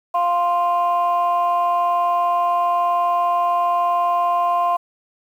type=tone pair together; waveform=sine; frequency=698.5 / 1046.5 Hz; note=F5 / C6; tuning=0 / 0 cents; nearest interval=perfect fifth; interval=700 cents; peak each=-17 dBFS; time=0.14-4.77 s; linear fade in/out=10 ms; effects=tanh soft clip ceiling -11 dBFS + 8-bit